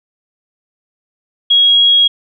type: tone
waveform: sine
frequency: 3301 Hz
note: G#7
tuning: 11 cents flat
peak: -6 dBFS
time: 1.5-2.08 s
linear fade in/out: 10 ms
effects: none